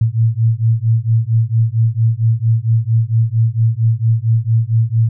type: beating tone pair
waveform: sine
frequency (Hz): 111.3 / 115.7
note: A2 / A#2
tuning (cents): +20 / -13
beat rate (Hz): 4.4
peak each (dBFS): -14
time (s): 0.01-5.09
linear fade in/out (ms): 5
effects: none